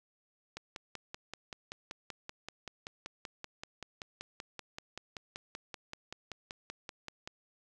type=click train; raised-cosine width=0.2 ms; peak=-24 dBFS; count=36; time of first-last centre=0.57-7.275 s; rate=5.22 Hz; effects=none